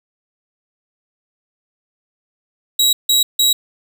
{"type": "tone bursts", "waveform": "sawtooth", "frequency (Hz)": 3858, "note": "B7", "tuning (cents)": -41, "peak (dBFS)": -8, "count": 3, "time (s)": [2.79, 3.53], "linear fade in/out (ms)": 5, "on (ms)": 140, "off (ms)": 160, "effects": []}